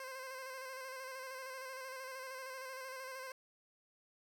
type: tone with vibrato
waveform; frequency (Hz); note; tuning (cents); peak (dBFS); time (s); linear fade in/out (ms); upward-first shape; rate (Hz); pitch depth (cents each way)
15% pulse; 523.3; C5; 0; -38; 0-3.32; 2; square; 13; 28
effects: none